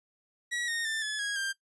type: tone with pitch steps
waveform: sawtooth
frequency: 1921 / 1849.1 / 1780 / 1713.4 / 1649.3 / 1587.6 Hz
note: B6 / A#6 / A6 / A6 / G#6 / G6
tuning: -48 / -15 / +20 / -46 / -12 / +22 cents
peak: -27 dBFS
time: 0.51-1.53 s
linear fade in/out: 20 ms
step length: 170 ms
effects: noise-tail reverb RT60 0.1 s tail -18 dB re dry + resampled to 24000 Hz